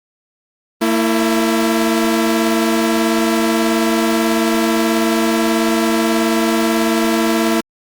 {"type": "tone pair together", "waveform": "sawtooth", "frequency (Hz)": [227.2, 331.6], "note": ["A#3", "E4"], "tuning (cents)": [-44, 10], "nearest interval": "perfect fifth", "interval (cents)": 654, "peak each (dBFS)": -12, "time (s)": [0.81, 7.61], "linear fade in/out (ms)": 10, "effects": ["Opus 32 kbps"]}